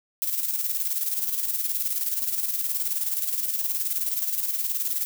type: noise with tremolo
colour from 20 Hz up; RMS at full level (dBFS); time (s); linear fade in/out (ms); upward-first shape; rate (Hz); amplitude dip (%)
violet; -25; 0.22-5.05; 0; square; 19; 50
effects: none